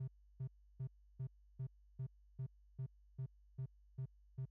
triangle tone bursts, 131.1 Hz, C3, 4 cents sharp, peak -37 dBFS, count 12, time 0-4.456 s, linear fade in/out 10 ms, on 78 ms, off 320 ms, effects tanh soft clip ceiling -35 dBFS + added 50 Hz sine -64 dBFS peak until 4.5 s

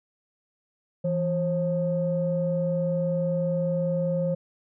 sine tone pair together, 166.89 / 536 Hz, E3 / C5, +22 / +42 cents, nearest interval octave + minor sixth, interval 2020 cents, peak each -25 / -25 dBFS, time 1.04-4.35 s, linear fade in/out 10 ms, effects tanh soft clip ceiling -15 dBFS

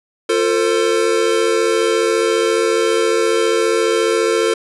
square chord, F major, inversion none, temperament equal with one note detuned, 349.2 / 448.7 / 523.3 Hz, F4 / A4 / C5, 0 / +34 / 0 cents, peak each -20 / -16 / -22 dBFS, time 0.29-4.54 s, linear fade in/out 5 ms, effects resampled to 24000 Hz

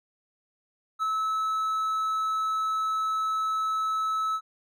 triangle tone with ADSR envelope, 1300 Hz, E6, 24 cents flat, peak -21 dBFS, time 0.99-4.41 s, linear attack 37 ms, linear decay 8 ms, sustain -2 dB, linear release 61 ms, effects none

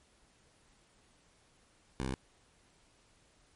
10% pulse tone, 65.41 Hz, C2, in tune, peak -26 dBFS, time 2-2.14 s, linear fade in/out 0 ms, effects pink hiss -67 dBFS RMS until 3.55 s + MP3 48 kbps

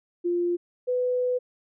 sine tone pair in turn, 349.2 / 498.6 Hz, F4 / B4, 0 / +16 cents, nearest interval tritone, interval 616 cents, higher second, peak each -22 dBFS, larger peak neither, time 0.24-0.57 / 0.87-1.39 s, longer second, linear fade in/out 20 ms, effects none

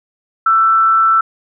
sine tone with frequency modulation, 1332 Hz, E6, 18 cents sharp, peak -8 dBFS, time 0.46-1.21 s, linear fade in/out 5 ms, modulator 188 Hz, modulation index 0.27, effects none

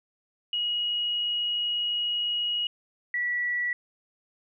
sine tone pair in turn, 2897 / 1946.9 Hz, F#7 / B6, -37 / -25 cents, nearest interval perfect fifth, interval 688 cents, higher first, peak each -25 dBFS, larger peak neither, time 0.53-2.67 / 3.14-3.73 s, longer first, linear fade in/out 2 ms, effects none

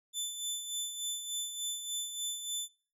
20% pulse tone with tremolo, 3520 Hz, A7, in tune, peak -27 dBFS, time 0.13-2.69 s, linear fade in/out 50 ms, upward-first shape sine, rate 3.4 Hz, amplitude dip 55%, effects noise-tail reverb RT60 0.4 s tail -23 dB re dry

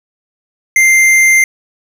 sine tone with hard clipping, 2093 Hz, C7, in tune, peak -7 dBFS, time 0.76-1.44 s, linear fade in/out 2 ms, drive 12 dB, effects none

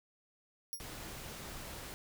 5% pulse tone with exponential decay, 5600 Hz, F8, 4 cents sharp, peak -29 dBFS, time 0.73-0.86 s, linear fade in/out 0 ms, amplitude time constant 28 ms
pink noise, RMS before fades -46 dBFS, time 0.8-1.94 s, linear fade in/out 0 ms
effects none

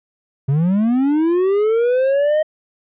triangle linear sweep, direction up, 130.6 to 627 Hz, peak -11 dBFS, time 0.48-2.43 s, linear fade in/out 10 ms, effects resampled to 8000 Hz

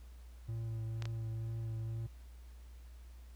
triangle tone with vibrato, 113 Hz, A2, 47 cents sharp, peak -35 dBFS, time 0.48-2.07 s, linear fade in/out 10 ms, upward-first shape sine, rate 2.1 Hz, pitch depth 16 cents each way
clicks, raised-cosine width 0.2 ms, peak -26 dBFS, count 2, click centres 1.023 / 1.055 s
effects added 60 Hz sine -50 dBFS peak until 3.35 s + pink hiss -67 dBFS RMS until 3.35 s

